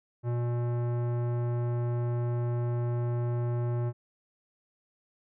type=tone with tanh clipping; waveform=sine; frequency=120.1 Hz; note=B2; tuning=48 cents flat; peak=-29 dBFS; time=0.23-3.93 s; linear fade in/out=50 ms; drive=17 dB; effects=none